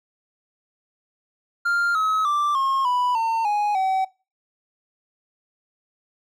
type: tone with pitch steps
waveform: triangle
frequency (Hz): 1396.9 / 1281 / 1174.6 / 1077.2 / 987.8 / 905.8 / 830.6 / 761.7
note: F6 / E6 / D6 / C#6 / B5 / A#5 / G#5 / G5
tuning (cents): 0 / -50 / 0 / -50 / 0 / -50 / 0 / -50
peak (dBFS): -17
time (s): 1.65-4.05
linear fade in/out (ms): 10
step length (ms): 300
effects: noise-tail reverb RT60 0.3 s tail -21 dB re dry